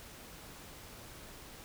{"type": "silence", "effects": ["pink hiss -51 dBFS RMS until 1.64 s"]}